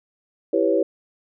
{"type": "chord", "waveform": "sine", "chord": "C# half-diminished seventh", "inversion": "first", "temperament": "equal", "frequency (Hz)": [329.6, 392, 493.9, 554.4], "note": ["E4", "G4", "B4", "C#5"], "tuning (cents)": [0, 0, 0, 0], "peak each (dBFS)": -22, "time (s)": [0.53, 0.83], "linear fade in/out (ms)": 5, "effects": []}